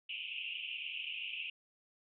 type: band-pass noise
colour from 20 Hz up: pink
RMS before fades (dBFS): -42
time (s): 0.09-1.5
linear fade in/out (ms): 5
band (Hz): 2500 to 3000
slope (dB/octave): 96
effects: none